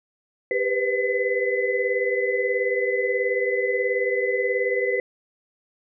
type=tone cluster; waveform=sine; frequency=396.2 / 489.5 / 508 / 2016 Hz; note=G4 / B4 / B4 / B6; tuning=+18 / -15 / +49 / +35 cents; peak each=-26 dBFS; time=0.51-5 s; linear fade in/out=2 ms; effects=none